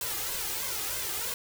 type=noise with flanger; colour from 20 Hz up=white; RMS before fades=-33 dBFS; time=0.01-1.34 s; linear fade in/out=2 ms; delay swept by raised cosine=1.9 to 2.48 ms; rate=3.1 Hz; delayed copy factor=+0.7; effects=none